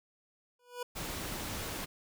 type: tone with exponential growth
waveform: 25% pulse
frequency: 490 Hz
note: B4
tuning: 14 cents flat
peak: -30 dBFS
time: 0.59-0.83 s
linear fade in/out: 5 ms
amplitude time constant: 52 ms
type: noise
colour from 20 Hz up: pink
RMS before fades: -39 dBFS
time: 0.95-1.86 s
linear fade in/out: 20 ms
effects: none